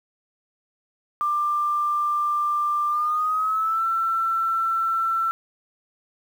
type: tone with pitch glide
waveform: sine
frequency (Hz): 1188 to 1341.2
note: D6 to E6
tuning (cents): +20 to +30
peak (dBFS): -20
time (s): 1.21-5.31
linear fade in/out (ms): 0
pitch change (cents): +210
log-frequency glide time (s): 2.88-3.85
effects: 8-bit